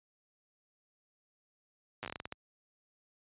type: slowing click train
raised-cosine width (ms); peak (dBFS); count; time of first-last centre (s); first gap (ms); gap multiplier
0.3; -23; 11; 2.03-2.324; 8; 1.27
effects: high-pass 60 Hz 12 dB/octave + resampled to 8000 Hz